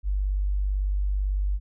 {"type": "tone", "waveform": "sine", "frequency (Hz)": 49, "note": "G1", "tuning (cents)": 0, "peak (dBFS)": -22, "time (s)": [0.03, 1.6], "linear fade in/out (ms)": 50, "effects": []}